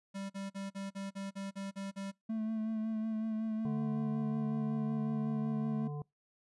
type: tone bursts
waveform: square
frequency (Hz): 196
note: G3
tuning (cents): 0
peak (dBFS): -39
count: 10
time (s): 0.14-2.118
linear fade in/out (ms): 20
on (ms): 160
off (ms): 42
type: tone with vibrato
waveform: triangle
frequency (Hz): 220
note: A3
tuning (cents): 0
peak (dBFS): -31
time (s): 2.29-5.88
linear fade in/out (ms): 10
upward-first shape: sine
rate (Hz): 5.4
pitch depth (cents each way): 23
type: harmonic tone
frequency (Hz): 146.83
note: D3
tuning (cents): 0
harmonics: 1 / 3 / 5 / 7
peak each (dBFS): -37 / -47 / -51 / -54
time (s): 3.65-6.02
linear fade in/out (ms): 2
effects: noise-tail reverb RT60 0.2 s tail -26 dB re dry + resampled to 24000 Hz

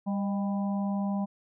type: harmonic tone with a mistuned harmonic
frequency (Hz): 198.5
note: G3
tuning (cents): +22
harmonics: 1 / 3 / 4 / 5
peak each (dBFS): -27 / -40 / -39 / -43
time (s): 0.06-1.26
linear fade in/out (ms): 20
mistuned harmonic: 3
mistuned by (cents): +53
effects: none

